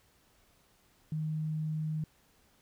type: tone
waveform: sine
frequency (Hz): 155.56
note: D#3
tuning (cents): 0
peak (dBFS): -31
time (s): 1.12-2.04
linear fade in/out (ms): 2
effects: pink hiss -67 dBFS RMS until 2.61 s